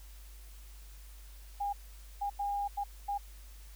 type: tone bursts at uneven times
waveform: sine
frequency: 810 Hz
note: G#5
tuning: 43 cents flat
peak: -31 dBFS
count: 5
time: 1.6-1.73 / 2.21-2.3 / 2.39-2.68 / 2.77-2.84 / 3.08-3.18 s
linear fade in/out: 10 ms
effects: added 50 Hz sine -48 dBFS peak until 3.75 s + white hiss -59 dBFS RMS until 3.75 s